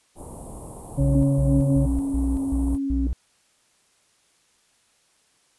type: band-stop noise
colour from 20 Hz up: pink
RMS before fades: -38 dBFS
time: 0.15-2.79 s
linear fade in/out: 50 ms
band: 1000 to 8600 Hz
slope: 48 dB/octave
type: harmonic tone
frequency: 138.59 Hz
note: C#3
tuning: in tune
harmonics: 1 / 2 / 4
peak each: -19 / -25 / -29 dBFS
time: 0.97-1.87 s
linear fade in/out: 20 ms
type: tone bursts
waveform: triangle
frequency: 60.7 Hz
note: B1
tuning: 29 cents flat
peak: -20 dBFS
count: 6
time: 1-3.13 s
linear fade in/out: 0 ms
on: 230 ms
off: 150 ms
type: tone with vibrato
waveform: sine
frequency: 273.5 Hz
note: C#4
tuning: 23 cents flat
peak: -23 dBFS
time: 1.15-3.07 s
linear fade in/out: 2 ms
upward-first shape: triangle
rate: 1.4 Hz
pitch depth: 16 cents each way
effects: white hiss -63 dBFS RMS until 5.58 s + resampled to 24000 Hz